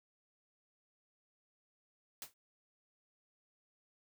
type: noise with exponential decay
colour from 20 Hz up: white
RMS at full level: -41 dBFS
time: 2.22-2.34 s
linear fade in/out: 2 ms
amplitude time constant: 24 ms
effects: none